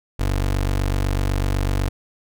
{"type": "tone", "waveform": "25% pulse", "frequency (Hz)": 48, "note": "G1", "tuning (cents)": -36, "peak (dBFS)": -15, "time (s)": [0.19, 1.89], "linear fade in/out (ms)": 10, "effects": []}